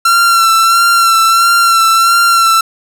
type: tone with vibrato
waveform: 45% pulse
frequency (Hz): 1358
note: F6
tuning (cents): -49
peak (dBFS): -6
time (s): 0.05-2.61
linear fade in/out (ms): 5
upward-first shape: sine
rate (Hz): 1.5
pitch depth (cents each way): 31
effects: none